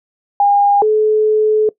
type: tone pair in turn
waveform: sine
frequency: 810 / 429.9 Hz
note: G#5 / A4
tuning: -43 / -40 cents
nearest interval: major seventh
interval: 1097 cents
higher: first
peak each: -8 / -9 dBFS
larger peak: first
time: 0.4-0.82 / 0.82-1.69 s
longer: second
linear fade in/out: 2 ms
effects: noise-tail reverb RT60 0.1 s tail -20 dB re dry